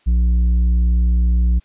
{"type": "tone with tanh clipping", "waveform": "sine", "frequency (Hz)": 59.5, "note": "A#1", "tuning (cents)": 36, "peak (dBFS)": -13, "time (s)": [0.06, 1.6], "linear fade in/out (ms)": 20, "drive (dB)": 6, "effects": ["white hiss -58 dBFS RMS until 1.64 s", "resampled to 8000 Hz"]}